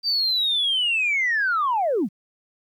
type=linear sweep; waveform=sine; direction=down; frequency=4699 to 156 Hz; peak=-18 dBFS; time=0.03-2.09 s; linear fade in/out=50 ms; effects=tanh soft clip ceiling -15 dBFS + 10-bit